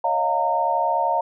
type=tone cluster; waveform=sine; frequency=560 / 633 / 703 / 917 Hz; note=C#5 / D#5 / F5 / A#5; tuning=+18 / +30 / +11 / -29 cents; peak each=-28 / -27 / -23 / -21 dBFS; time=0.04-1.21 s; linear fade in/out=5 ms; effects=none